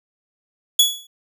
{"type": "tone with exponential decay", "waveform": "sawtooth", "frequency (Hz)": 3385, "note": "G#7", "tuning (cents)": 32, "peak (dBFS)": -5, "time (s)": [0.79, 1.07], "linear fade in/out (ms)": 5, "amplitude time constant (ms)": 60, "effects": []}